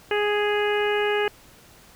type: harmonic tone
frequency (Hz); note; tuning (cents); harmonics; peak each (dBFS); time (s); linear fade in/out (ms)
415.3; G#4; 0; 1 / 2 / 3 / 4 / 5 / 6 / 7; -22 / -29 / -34 / -29 / -33 / -33 / -33; 0.11-1.28; 2
effects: pink hiss -51 dBFS RMS until 1.95 s